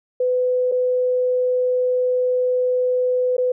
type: tone with dropouts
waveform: sine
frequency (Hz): 502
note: B4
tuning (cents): +28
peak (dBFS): -16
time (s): 0.2-3.52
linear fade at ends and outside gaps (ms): 5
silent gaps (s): 0.716-0.72 / 3.368-3.38
effects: none